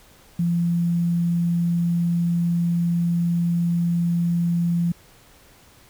sine tone with quantisation, 171.3 Hz, F3, 33 cents flat, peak -18 dBFS, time 0.39-4.92 s, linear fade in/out 5 ms, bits 8, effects pink hiss -52 dBFS RMS until 5.89 s

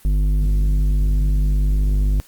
sine tone with tanh clipping, 49.89 Hz, G1, 31 cents sharp, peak -16 dBFS, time 0.05-2.2 s, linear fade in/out 0 ms, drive 10 dB, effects white hiss -49 dBFS RMS until 2.27 s + Opus 32 kbps

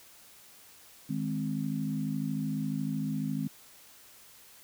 sine chord, Ab major, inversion second, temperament equal, 155.56 / 207.7 / 261.6 Hz, Eb3 / Ab3 / C4, 0 / 0 / 0 cents, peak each -34 dBFS, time 1.09-3.48 s, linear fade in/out 10 ms, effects white hiss -55 dBFS RMS until 4.63 s

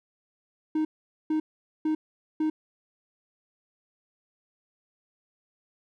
triangle tone bursts, 311.1 Hz, D#4, in tune, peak -21 dBFS, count 4, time 0.75-2.5 s, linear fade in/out 5 ms, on 100 ms, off 450 ms, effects none

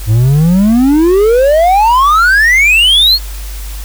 triangle exponential sweep, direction up, 102.7 to 4433 Hz, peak -3 dBFS, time 0.06-3.19 s, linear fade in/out 50 ms, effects added 50 Hz sine -20 dBFS peak until 3.84 s + white hiss -31 dBFS RMS until 3.84 s

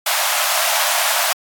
pink high-pass noise, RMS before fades -18 dBFS, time 0.06-1.33 s, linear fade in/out 5 ms, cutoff 590 Hz, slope 96 dB/octave, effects AAC 64 kbps

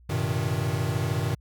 square tone cluster, 96.5 / 114.9 / 128.6 / 154.9 Hz, G2 / A#2 / C3 / D#3, -27 / -25 / -30 / -7 cents, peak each -31 dBFS, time 0.09-1.35 s, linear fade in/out 10 ms, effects added 60 Hz sine -51 dBFS peak until 1.4 s

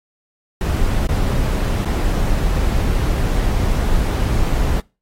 brown noise with dropouts, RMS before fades -17 dBFS, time 0.61-4.8 s, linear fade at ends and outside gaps 1 ms, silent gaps 1.068-1.089 / 1.849-1.855 s, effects noise-tail reverb RT60 0.3 s tail -24 dB re dry + AAC 48 kbps

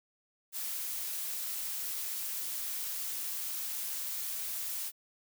blue noise, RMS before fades -37 dBFS, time 0.52-4.92 s, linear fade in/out 50 ms, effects none

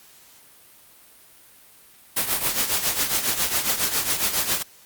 white noise with tremolo, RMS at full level -20 dBFS, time 2.16-4.63 s, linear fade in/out 10 ms, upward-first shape triangle, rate 7.3 Hz, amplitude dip 75%, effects white hiss -51 dBFS RMS until 4.85 s + Opus 48 kbps

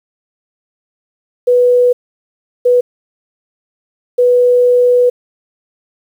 sine tone bursts at uneven times, 492.3 Hz, B4, 6 cents flat, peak -6 dBFS, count 3, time 1.47-1.93 / 2.65-2.81 / 4.18-5.1 s, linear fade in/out 10 ms, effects 7-bit

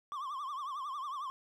triangle tone with vibrato, 1115 Hz, C#6, 10 cents sharp, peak -35 dBFS, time 0.12-1.3 s, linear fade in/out 0 ms, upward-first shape triangle, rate 11 Hz, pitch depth 160 cents each way, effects none

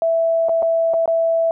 sine tone with dropouts, 660 Hz, E5, 2 cents sharp, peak -14 dBFS, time 0.02-1.51 s, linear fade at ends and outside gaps 1 ms, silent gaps 0.486-0.493 / 0.623-0.628 / 0.936-0.94 / 1.058-1.077 s, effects none

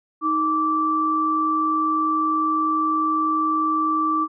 sine tone pair together, 313.4 / 1165 Hz, D#4 / D6, +13 / -14 cents, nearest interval octave + major seventh, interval 2273 cents, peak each -24 / -19 dBFS, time 0.21-4.28 s, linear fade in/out 50 ms, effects none

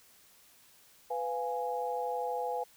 sine chord, F diminished, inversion second, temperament equal with one note detuned, 497.6 / 698.5 / 830.6 Hz, Cb5 / F5 / Ab5, +13 / 0 / 0 cents, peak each -35 / -38 / -35 dBFS, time 1.1-2.64 s, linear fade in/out 10 ms, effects white hiss -61 dBFS RMS until 2.76 s

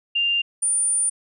sine tone pair in turn, 2794 / 9260 Hz, F7 / D9, 0 / -25 cents, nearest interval octave + major sixth, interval 2075 cents, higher second, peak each -18 dBFS, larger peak neither, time 0.15-0.42 / 0.62-1.1 s, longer second, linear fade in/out 10 ms, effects none

